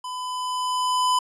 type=tone with level ramp; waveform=square; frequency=1005 Hz; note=B5; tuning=30 cents sharp; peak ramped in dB=-31 to -18 dBFS; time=0.04-1.19 s; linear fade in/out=5 ms; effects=resampled to 24000 Hz